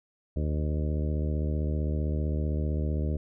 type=harmonic tone with a mistuned harmonic; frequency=75.5 Hz; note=D2; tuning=48 cents sharp; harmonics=1 / 2 / 3 / 4 / 5 / 6 / 7 / 8; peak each=-27 / -33 / -37 / -39 / -41 / -43 / -44 / -45 dBFS; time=0.36-3.17 s; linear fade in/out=5 ms; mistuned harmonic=8; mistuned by=+27 cents; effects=none